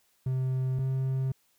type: tone pair in turn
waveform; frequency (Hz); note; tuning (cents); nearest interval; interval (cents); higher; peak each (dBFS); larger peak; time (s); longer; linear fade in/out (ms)
triangle; 130 / 132.2; C3 / C3; -11 / +18; unison; 29; second; -24; neither; 0.26-0.79 / 0.79-1.32; neither; 5
effects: white hiss -69 dBFS RMS until 1.58 s